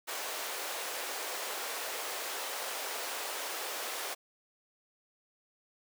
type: high-pass noise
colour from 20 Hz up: pink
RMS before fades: -38 dBFS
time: 0.07-4.15 s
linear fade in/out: 20 ms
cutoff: 450 Hz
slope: 24 dB/octave
effects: none